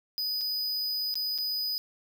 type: tone with dropouts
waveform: square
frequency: 4978 Hz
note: D#8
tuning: in tune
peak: -29 dBFS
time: 0.18-1.78 s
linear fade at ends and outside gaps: 0 ms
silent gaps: 0.411-0.415 / 1.141-1.155 / 1.379-1.385 s
effects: none